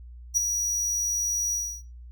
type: tone with ADSR envelope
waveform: square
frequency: 5800 Hz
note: F#8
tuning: 35 cents flat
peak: -17 dBFS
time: 0.34-1.83 s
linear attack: 32 ms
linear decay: 10 ms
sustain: -7 dB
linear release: 300 ms
effects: noise-tail reverb RT60 0.4 s tail -23 dB re dry + added 60 Hz sine -41 dBFS peak until 2.11 s